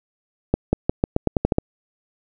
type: accelerating click train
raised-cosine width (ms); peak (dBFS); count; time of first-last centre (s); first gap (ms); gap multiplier
2; -3; 10; 0.54-1.584; 190; 0.87
effects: none